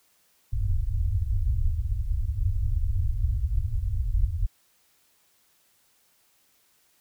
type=low-pass noise; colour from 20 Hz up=pink; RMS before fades=-25 dBFS; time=0.52-4.47 s; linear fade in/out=20 ms; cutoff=110 Hz; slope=96 dB/octave; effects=white hiss -65 dBFS RMS until 7 s